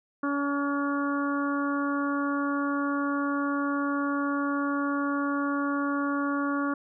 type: harmonic tone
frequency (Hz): 283.5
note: C#4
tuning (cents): +39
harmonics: 1 / 2 / 3 / 4 / 5 / 6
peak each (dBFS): -27 / -36 / -42 / -32 / -34 / -44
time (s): 0.23-6.74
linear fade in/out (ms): 5
effects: none